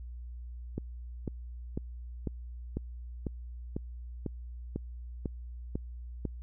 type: click train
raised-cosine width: 3 ms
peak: -20 dBFS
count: 12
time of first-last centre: 0.78-6.253 s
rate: 2.01 Hz
effects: added 60 Hz sine -40 dBFS peak until 6.42 s